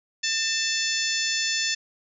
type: harmonic tone with a mistuned harmonic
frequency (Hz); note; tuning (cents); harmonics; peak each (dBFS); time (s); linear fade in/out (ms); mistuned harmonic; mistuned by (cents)
880; A5; 0; 2 / 3 / 4 / 5 / 6 / 7 / 8; -30 / -31 / -31 / -32 / -29 / -32 / -33; 0.23-1.75; 10; 2; +36
effects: none